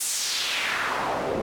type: noise with band-pass filter sweep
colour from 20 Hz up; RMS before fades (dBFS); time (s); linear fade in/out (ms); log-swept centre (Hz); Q
pink; -27; 0-1.42; 10; 9400 to 400; 1.7
effects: none